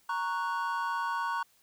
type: chord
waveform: triangle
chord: F# major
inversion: first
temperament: equal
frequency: 932.3 / 1108.7 / 1480 Hz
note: A#5 / C#6 / F#6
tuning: 0 / 0 / 0 cents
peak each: -31 / -32 / -34 dBFS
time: 0.09-1.43 s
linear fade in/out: 5 ms
effects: white hiss -66 dBFS RMS until 1.62 s